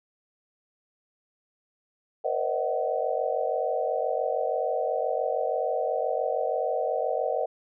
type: tone cluster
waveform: sine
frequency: 472 / 518 / 600 / 647 / 750 Hz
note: A#4 / C5 / D5 / E5 / F#5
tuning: +22 / -17 / +37 / -32 / +23 cents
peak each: -31 dBFS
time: 2.24-7.46 s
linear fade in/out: 10 ms
effects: none